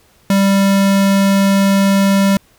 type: tone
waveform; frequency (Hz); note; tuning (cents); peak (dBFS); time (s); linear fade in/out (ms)
square; 196.5; G3; +4; -10; 0.3-2.37; 2
effects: pink hiss -52 dBFS RMS until 2.58 s